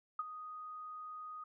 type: tone with ADSR envelope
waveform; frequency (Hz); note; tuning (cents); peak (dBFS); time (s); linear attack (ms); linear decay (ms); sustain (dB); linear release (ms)
sine; 1244.5; D#6; 0; -32; 0.19-1.44; 4; 29; -12; 6
effects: none